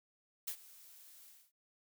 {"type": "noise with ADSR envelope", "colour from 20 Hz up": "blue", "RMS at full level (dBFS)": -38, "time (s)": [0.47, 1.52], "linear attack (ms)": 11, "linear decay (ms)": 76, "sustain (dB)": -20, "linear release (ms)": 240, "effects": []}